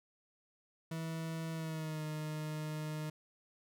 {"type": "tone with pitch glide", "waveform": "40% pulse", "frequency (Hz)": [162.5, 153.82], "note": ["E3", "D#3"], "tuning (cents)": [-24, -20], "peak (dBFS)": -37, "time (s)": [0.91, 3.1], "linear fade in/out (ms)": 5, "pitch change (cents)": -96, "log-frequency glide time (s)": [1.53, 2.04], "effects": []}